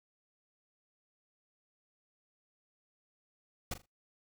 pink noise with echo, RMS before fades -36 dBFS, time 3.71-3.74 s, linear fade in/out 5 ms, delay 40 ms, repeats 3, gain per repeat -12 dB, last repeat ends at 3.86 s, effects noise-tail reverb RT60 0.2 s tail -25 dB re dry

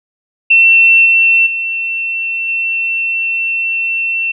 sine tone with level steps, 2698 Hz, E7, 40 cents sharp, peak -4 / -6 / -15 / -13 dBFS, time 0.5-4.32 s, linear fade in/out 10 ms, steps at 1.05 / 1.46 / 2.48 s, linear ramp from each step 10 ms, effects none

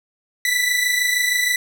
sawtooth tone pair together, 1971 / 1997.4 Hz, B6 / B6, -4 / +19 cents, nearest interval unison, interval 23 cents, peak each -15 / -19 dBFS, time 0.45-1.56 s, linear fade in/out 2 ms, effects none

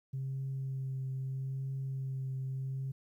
sine tone with vibrato, 133.4 Hz, C3, 34 cents sharp, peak -33 dBFS, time 0.13-2.92 s, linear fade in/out 10 ms, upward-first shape triangle, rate 0.78 Hz, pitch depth 19 cents each way, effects tanh soft clip ceiling -31 dBFS + 12-bit

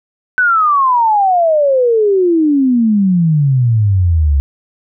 sine exponential sweep, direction down, 1521 to 67.9 Hz, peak -8 dBFS, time 0.38-4.4 s, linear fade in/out 0 ms, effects none

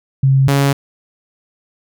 sine / sawtooth tone pair in turn, 134.8 / 139.55 Hz, C#3 / C#3, -48 / +12 cents, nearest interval minor second, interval 60 cents, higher second, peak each -8 / -7 dBFS, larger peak second, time 0.23-0.48 / 0.48-0.73 s, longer neither, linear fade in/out 5 ms, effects none

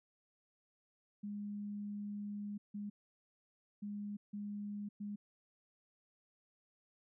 sine tone bursts at uneven times, 205.5 Hz, G#3, 18 cents flat, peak -40 dBFS, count 5, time 1.23-2.58 / 2.74-2.9 / 3.82-4.17 / 4.33-4.89 / 5-5.16 s, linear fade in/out 10 ms, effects none

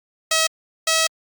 5% pulse tone pair in turn, 642 / 645 Hz, E5 / E5, -46 / -38 cents, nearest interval unison, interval 8 cents, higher second, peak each -5 dBFS, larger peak neither, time 0.31-0.47 / 0.87-1.07 s, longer second, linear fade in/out 5 ms, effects Opus 48 kbps

